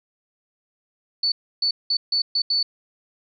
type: tone bursts at uneven times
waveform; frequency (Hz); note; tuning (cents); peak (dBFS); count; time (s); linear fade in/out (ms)
sine; 4477; C#8; +16; -18; 6; 1.23-1.32 / 1.62-1.71 / 1.9-1.97 / 2.12-2.22 / 2.35-2.42 / 2.5-2.63; 5
effects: none